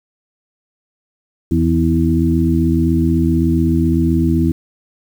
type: harmonic tone with a mistuned harmonic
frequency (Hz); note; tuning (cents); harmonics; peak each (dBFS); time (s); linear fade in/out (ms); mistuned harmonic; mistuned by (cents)
81.7; E2; -15; 1 / 2 / 3 / 4; -17 / -17 / -17 / -17; 1.51-4.52; 5; 3; +40
effects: 7-bit